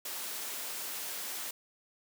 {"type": "high-pass noise", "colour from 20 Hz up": "white", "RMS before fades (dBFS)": -39, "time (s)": [0.05, 1.51], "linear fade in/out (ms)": 5, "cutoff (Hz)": 280, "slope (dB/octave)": 12, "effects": []}